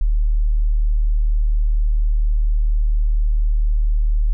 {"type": "tone", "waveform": "sine", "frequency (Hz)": 37.86, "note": "D#1", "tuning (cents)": -47, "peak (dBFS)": -13, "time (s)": [0.01, 4.33], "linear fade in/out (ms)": 0, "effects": []}